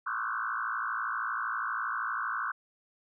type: tone with frequency modulation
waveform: sine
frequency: 1300 Hz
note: E6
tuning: 24 cents flat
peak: -30 dBFS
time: 0.06-2.52 s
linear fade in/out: 10 ms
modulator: 56.3 Hz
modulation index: 4.5
effects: none